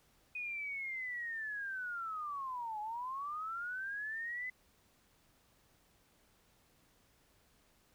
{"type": "linear two-way sweep", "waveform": "sine", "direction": "down then up", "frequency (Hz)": [2489, 830.6, 2033], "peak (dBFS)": -38, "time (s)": [0.35, 4.5], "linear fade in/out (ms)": 5, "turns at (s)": 2.8, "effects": ["pink hiss -70 dBFS RMS until 7.94 s"]}